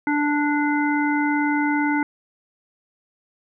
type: harmonic tone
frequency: 293.7 Hz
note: D4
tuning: in tune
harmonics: 1 / 3 / 5 / 7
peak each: -20 / -25 / -27 / -28 dBFS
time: 0.07-2.03 s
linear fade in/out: 2 ms
effects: none